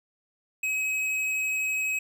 triangle tone with tanh clipping, 2548 Hz, D#7, 41 cents sharp, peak -27 dBFS, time 0.63-1.99 s, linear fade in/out 5 ms, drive 15 dB, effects none

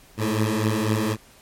15% pulse beating tone pair, 106.5 / 110.5 Hz, G#2 / A2, +44 / +8 cents, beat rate 4 Hz, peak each -17 dBFS, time 0.17-1.17 s, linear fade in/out 50 ms, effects pink hiss -52 dBFS RMS until 1.41 s + MP3 64 kbps

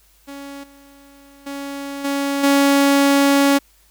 sawtooth tone with level steps, 279.6 Hz, C#4, 15 cents sharp, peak -28 / -41 / -23 / -15 / -8 dBFS, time 0.27-3.59 s, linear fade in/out 20 ms, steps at 0.63 / 1.46 / 2.04 / 2.43 s, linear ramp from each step 10 ms, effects added 50 Hz sine -56 dBFS peak until 3.9 s + white hiss -56 dBFS RMS until 3.9 s

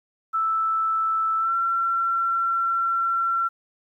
sine tone with pitch glide, 1318.5 to 1357.1 Hz, E6 to E6, 0 to +50 cents, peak -20 dBFS, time 0.33-3.49 s, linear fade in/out 20 ms, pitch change +50 cents, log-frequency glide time 1.38-1.53 s, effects 10-bit

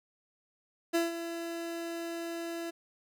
30% pulse tone with ADSR envelope, 336.1 Hz, E4, 34 cents sharp, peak -22 dBFS, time 0.93-2.71 s, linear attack 21 ms, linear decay 160 ms, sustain -11 dB, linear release 15 ms, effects none

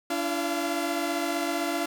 sawtooth tone cluster, 288.2 / 336.3 / 688 Hz, D4 / E4 / F5, -33 / +35 / -26 cents, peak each -27 dBFS, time 0.1-1.86 s, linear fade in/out 5 ms, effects none

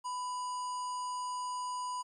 harmonic tone with a mistuned harmonic, 970 Hz, B5, 31 cents flat, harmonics 1 / 3 / 5 / 7 / 9, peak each -35 / -53 / -50 / -52 / -51 dBFS, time 0.04-2.03 s, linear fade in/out 20 ms, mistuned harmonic 1, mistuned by +46 cents, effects 12-bit

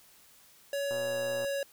square tone with pitch glide, 562 to 557.5 Hz, C#5 to C#5, +24 to +10 cents, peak -31 dBFS, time 0.73-1.63 s, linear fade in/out 2 ms, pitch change -14 cents, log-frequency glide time 0.86-1.18 s
click train, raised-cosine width 1 ms, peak -30 dBFS, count 67, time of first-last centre 0.91-1.447 s, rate 123 Hz
effects white hiss -59 dBFS RMS until 1.72 s

